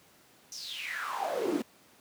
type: noise with high-pass filter sweep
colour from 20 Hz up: brown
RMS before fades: -34 dBFS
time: 0.52-1.62 s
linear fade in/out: 2 ms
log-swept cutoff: 6100 to 250 Hz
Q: 8.2
effects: pink hiss -60 dBFS RMS until 2 s + high-pass 150 Hz 12 dB/octave